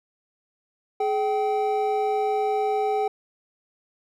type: tone pair together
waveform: triangle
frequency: 422.5 / 774 Hz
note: G#4 / G5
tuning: +30 / -22 cents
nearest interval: minor seventh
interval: 1048 cents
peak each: -22 dBFS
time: 1-3.08 s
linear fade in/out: 5 ms
effects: none